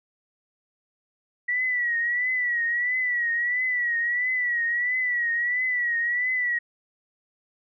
sine tone with vibrato, 1941 Hz, B6, 31 cents flat, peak -22 dBFS, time 1.48-6.59 s, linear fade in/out 10 ms, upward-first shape triangle, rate 1.5 Hz, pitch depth 84 cents each way, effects none

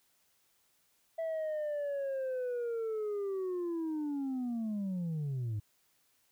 sine linear sweep, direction down, 659.3 to 100.8 Hz, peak -30 dBFS, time 1.18-5.6 s, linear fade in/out 10 ms, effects tanh soft clip ceiling -32 dBFS + white hiss -72 dBFS RMS until 6.31 s

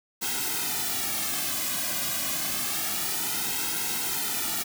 white noise with flanger, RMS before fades -29 dBFS, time 0.21-4.64 s, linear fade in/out 20 ms, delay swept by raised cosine 1.7 to 2.24 ms, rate 0.28 Hz, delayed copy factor -0.9, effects none

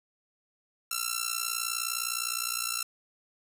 5% pulse tone with amplitude modulation, 1349 Hz, E6, 40 cents sharp, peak -14 dBFS, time 0.91-2.83 s, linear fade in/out 5 ms, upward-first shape sine, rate 59.7 Hz, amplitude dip 85%, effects resampled to 32000 Hz + 9-bit

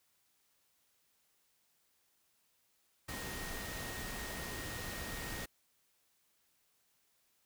sine tone in noise, 1864.7 Hz, A#6, in tune, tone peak -48 dBFS, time 3.08-5.46 s, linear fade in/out 10 ms, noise pink, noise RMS -43 dBFS, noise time 3.08-5.46 s, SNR -8 dB, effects white hiss -75 dBFS RMS until 7.45 s

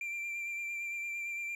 triangle tone with vibrato, 2365 Hz, D7, 12 cents sharp, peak -34 dBFS, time 0.01-1.55 s, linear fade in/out 2 ms, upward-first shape sine, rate 8.8 Hz, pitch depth 20 cents each way, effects none

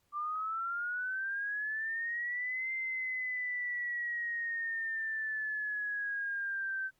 sine linear two-way sweep, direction up then down, 1174.7 to 2085 to 1542 Hz, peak -33 dBFS, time 0.12-6.91 s, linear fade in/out 50 ms, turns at 2.72 s, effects pink hiss -75 dBFS RMS until 6.99 s + Opus 48 kbps

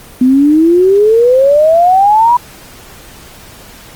sine exponential sweep, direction up, 248.3 to 987.8 Hz, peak -4 dBFS, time 0.21-2.37 s, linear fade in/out 5 ms, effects pink hiss -35 dBFS RMS until 3.95 s + Opus 24 kbps

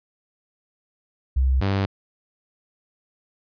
sine / sawtooth tone pair in turn, 65.41 / 98 Hz, C2 / G2, 0 / 0 cents, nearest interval perfect fifth, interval 700 cents, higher second, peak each -16 dBFS, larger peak neither, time 1.36-1.61 / 1.61-1.86 s, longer neither, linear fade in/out 10 ms, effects resampled to 11025 Hz

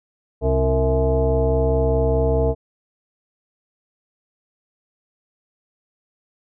sine tone with frequency modulation, 261.6 Hz, C4, in tune, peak -15 dBFS, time 0.41-2.55 s, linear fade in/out 50 ms, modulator 196 Hz, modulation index 2, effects none

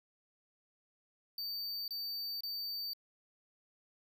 square tone bursts, 4600 Hz, D8, 37 cents flat, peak -38 dBFS, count 3, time 1.38-2.934 s, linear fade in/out 2 ms, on 500 ms, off 27 ms, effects none

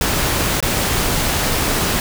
pink noise with dropouts, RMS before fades -18 dBFS, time 0.01-2 s, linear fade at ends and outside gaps 1 ms, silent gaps 0.604-0.626 s, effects none

